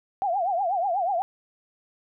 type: tone with vibrato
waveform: sine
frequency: 740 Hz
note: F#5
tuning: in tune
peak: -22 dBFS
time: 0.22-1.22 s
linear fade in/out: 0 ms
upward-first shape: triangle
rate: 8.2 Hz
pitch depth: 210 cents each way
effects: none